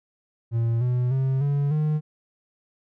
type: tone with pitch steps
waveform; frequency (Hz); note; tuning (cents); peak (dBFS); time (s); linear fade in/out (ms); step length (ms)
triangle; 115.7 / 124 / 132.9 / 142.44 / 152.67; A#2 / B2 / C3 / C#3 / D#3; -13 / +7 / +27 / +47 / -33; -18; 0.51-2.01; 50; 300
effects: none